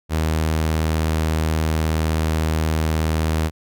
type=tone; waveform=sawtooth; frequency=79.1 Hz; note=D#2; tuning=29 cents sharp; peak=-14 dBFS; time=0.09-3.51 s; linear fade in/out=50 ms; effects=none